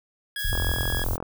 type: tone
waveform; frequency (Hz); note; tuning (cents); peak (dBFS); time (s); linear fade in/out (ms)
25% pulse; 1661.2; G#6; 0; -25; 0.36-1.04; 2
type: noise with tremolo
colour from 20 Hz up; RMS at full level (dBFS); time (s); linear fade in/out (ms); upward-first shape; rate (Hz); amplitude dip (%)
violet; -34; 0.38-1.17; 20; triangle; 12; 25
type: low-pass noise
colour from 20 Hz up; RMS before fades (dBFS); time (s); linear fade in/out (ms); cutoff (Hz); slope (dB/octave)
pink; -27; 0.44-1.16; 10; 120; 96
type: click train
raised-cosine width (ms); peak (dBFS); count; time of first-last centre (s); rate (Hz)
1; -17; 31; 0.53-1.226; 43.1
effects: none